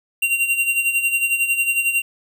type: tone with tremolo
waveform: square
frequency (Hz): 2762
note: F7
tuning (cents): -20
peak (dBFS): -15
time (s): 0.22-2.02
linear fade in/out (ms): 5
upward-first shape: sine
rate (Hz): 11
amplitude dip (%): 65
effects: 9-bit